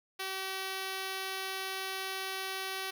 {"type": "tone", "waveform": "5% pulse", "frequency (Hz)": 382.1, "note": "G4", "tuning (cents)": -44, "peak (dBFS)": -24, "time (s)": [0.19, 2.91], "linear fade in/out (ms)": 10, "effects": []}